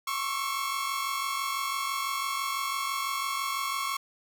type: tone cluster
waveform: sawtooth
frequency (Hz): 1088 / 1134 / 1330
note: C#6 / C#6 / E6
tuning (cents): -33 / +39 / +15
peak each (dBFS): -27 / -31 / -36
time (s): 0.07-3.97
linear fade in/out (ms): 5
effects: none